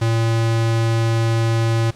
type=tone; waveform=square; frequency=114.1 Hz; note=A#2; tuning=37 cents flat; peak=-16 dBFS; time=0.01-1.91 s; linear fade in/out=10 ms; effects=pink hiss -46 dBFS RMS until 1.95 s + low-pass 8000 Hz 12 dB/octave